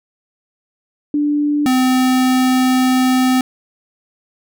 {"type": "tone pair in turn", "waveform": ["sine", "square"], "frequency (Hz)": [293.7, 256.6], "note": ["D4", "C4"], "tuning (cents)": [0, -34], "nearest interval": "major second", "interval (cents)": 234, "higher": "first", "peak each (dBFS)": [-13, -12], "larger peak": "second", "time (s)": [[1.14, 1.66], [1.66, 3.41]], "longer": "second", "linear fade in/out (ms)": 2, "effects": []}